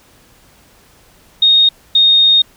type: tone pair in turn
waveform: sine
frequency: 3715 / 3702 Hz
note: A#7 / A#7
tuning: -7 / -13 cents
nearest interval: unison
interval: 6 cents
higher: first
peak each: -6 dBFS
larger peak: neither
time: 1.42-1.69 / 1.95-2.42 s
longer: second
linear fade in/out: 5 ms
effects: pink hiss -48 dBFS RMS until 2.56 s